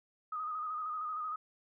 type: tone with vibrato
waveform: sine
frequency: 1244.5 Hz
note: D#6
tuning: in tune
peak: -35 dBFS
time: 0.32-1.36 s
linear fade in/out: 5 ms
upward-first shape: square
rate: 13 Hz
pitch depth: 36 cents each way
effects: none